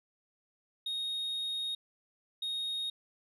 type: tone bursts at uneven times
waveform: sine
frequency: 3729 Hz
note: A#7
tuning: in tune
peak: -30 dBFS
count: 2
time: 0.86-1.75 / 2.42-2.9 s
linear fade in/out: 5 ms
effects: tanh soft clip ceiling -32 dBFS